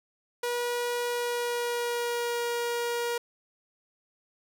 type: tone with pitch glide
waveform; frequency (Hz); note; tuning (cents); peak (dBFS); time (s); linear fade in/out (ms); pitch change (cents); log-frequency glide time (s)
sawtooth; 482.7 to 475; B4 to A#4; -40 to +33; -24; 0.43-3.18; 5; -27; 1.05-2.42
effects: none